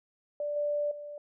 sine tone with level steps, 587 Hz, D5, 1 cent flat, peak -30 / -27 / -39 dBFS, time 0.4-1.18 s, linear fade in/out 2 ms, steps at 0.56 / 0.91 s, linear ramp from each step 5 ms, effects none

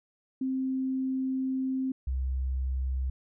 sine tone pair in turn, 262.4 / 65.17 Hz, C4 / C2, +5 / -6 cents, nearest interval 2 octaves, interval 2411 cents, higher first, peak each -27 dBFS, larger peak neither, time 0.41-1.92 / 2.07-3.1 s, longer first, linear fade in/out 5 ms, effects none

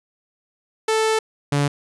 sawtooth tone pair in turn, 440 / 143.48 Hz, A4 / D3, 0 / -40 cents, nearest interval octave + perfect fifth, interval 1940 cents, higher first, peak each -13 dBFS, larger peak neither, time 0.88-1.19 / 1.52-1.68 s, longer first, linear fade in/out 5 ms, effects resampled to 24000 Hz

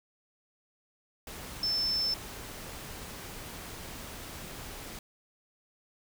sine tone in noise, 5290 Hz, E8, 5 cents sharp, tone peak -27 dBFS, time 1.63-2.14 s, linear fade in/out 2 ms, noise pink, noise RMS -43 dBFS, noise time 1.27-4.99 s, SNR +13 dB, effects none

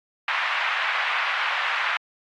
white band-pass noise, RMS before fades -25 dBFS, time 0.28-1.97 s, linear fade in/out 2 ms, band 900 to 2500 Hz, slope 24 dB/octave, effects AAC 48 kbps

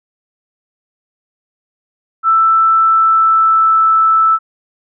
sine tone with pitch glide, 1325 to 1316.6 Hz, E6 to E6, +9 to -3 cents, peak -7 dBFS, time 2.23-4.39 s, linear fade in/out 50 ms, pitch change -12 cents, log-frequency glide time 2.81-3.89 s, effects none

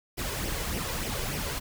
pink noise with flanger, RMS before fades -32 dBFS, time 0.17-1.6 s, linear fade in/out 20 ms, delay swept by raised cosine 0.35 to 2.05 ms, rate 3.4 Hz, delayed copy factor +0.55, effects none

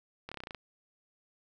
slowing click train, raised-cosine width 0.3 ms, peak -25 dBFS, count 9, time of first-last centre 0.29-0.547 s, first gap 26 ms, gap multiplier 1.06, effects none

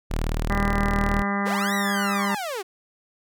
sawtooth tone, 38.89 Hz, D#1, in tune, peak -19 dBFS, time 0.1-1.23 s, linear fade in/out 20 ms
harmonic tone, 200 Hz, G3, 35 cents sharp, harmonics 1 / 2 / 3 / 4 / 5 / 6 / 7 / 8 / 9 / 10, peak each -25 / -35 / -35 / -32 / -34 / -30 / -39 / -35 / -35 / -33 dBFS, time 0.5-2.35 s, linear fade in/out 5 ms
sawtooth linear two-way sweep, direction up then down, 350 to 1975.5 to 350 Hz, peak -24 dBFS, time 1.45-2.63 s, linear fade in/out 20 ms, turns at 1.74 s
effects none

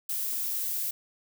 violet noise, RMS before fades -31 dBFS, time 0.09-0.91 s, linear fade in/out 5 ms, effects none

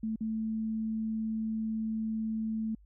sine tone with dropouts, 220.5 Hz, A3, 4 cents sharp, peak -30 dBFS, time 0.03-2.75 s, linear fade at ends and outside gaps 5 ms, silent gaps 0.16-0.207 s, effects added 50 Hz sine -55 dBFS peak until 2.85 s

